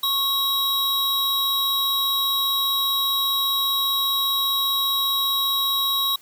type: tone pair together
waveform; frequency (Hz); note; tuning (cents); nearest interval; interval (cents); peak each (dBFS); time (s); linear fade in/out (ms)
square; 1100 / 3835; C#6 / A#7; -14 / +48; octave + minor seventh; 2162; -28 / -21; 0.03-6.16; 5
effects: white hiss -52 dBFS RMS until 6.21 s